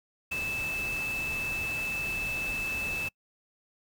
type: tone in noise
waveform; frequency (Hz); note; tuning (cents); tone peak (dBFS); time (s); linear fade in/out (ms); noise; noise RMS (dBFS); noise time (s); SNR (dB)
sine; 2625; E7; -8; -30; 0.31-3.09; 10; pink; -40; 0.31-3.09; +7
effects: noise-tail reverb RT60 0.1 s tail -26 dB re dry